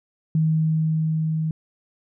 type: tone with level ramp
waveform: sine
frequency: 158.3 Hz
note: D#3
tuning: 30 cents sharp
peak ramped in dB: -16 to -21 dBFS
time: 0.35-1.51 s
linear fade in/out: 2 ms
effects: none